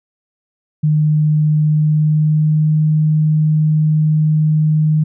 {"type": "tone with pitch glide", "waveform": "sine", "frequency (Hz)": [152.5, 154.36], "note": ["D#3", "D#3"], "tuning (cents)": [-34, -13], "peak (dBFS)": -10, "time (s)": [0.83, 5.04], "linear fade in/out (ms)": 10, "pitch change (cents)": 21, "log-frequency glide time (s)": [1.64, 2.79], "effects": []}